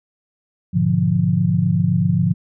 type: chord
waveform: sine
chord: G# diminished seventh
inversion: none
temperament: equal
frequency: 103.83 / 123.47 / 146.83 / 174.61 Hz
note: G#2 / B2 / D3 / F3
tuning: 0 / 0 / 0 / 0 cents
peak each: -21 / -23 / -20 / -17 dBFS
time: 0.73-2.34 s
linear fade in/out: 20 ms
effects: none